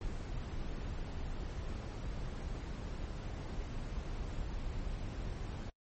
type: noise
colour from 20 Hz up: brown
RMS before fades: -40 dBFS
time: 0.01-5.7 s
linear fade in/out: 2 ms
effects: noise-tail reverb RT60 0.1 s tail -26 dB re dry + MP3 32 kbps